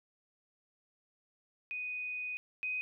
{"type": "tone pair in turn", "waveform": "sine", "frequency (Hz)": [2489, 2505], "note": ["D#7", "D#7"], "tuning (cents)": [0, 11], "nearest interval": "unison", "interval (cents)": 11, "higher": "second", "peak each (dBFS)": [-36, -33], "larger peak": "second", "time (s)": [[1.71, 2.37], [2.63, 2.81]], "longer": "first", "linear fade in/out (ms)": 0, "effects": []}